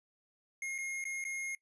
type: tone with dropouts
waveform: square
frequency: 2145 Hz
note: C7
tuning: 42 cents sharp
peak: -37 dBFS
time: 0.62-1.55 s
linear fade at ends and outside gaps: 2 ms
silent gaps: 0.781-0.785 / 1.041-1.052 / 1.241-1.25 s
effects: noise-tail reverb RT60 0.1 s tail -21 dB re dry + resampled to 24000 Hz